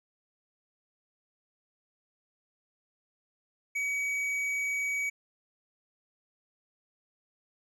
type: tone with tanh clipping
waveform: sine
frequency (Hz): 2267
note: C#7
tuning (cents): +38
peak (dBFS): -30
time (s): 3.75-5.1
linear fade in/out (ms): 10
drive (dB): 8
effects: none